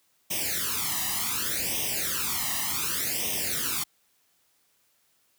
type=noise with flanger; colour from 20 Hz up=white; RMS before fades=-29 dBFS; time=0.3-3.84 s; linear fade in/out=10 ms; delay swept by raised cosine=0.34 to 1.03 ms; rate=0.67 Hz; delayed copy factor=+0.95; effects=white hiss -68 dBFS RMS until 5.38 s + high-pass 60 Hz 12 dB/octave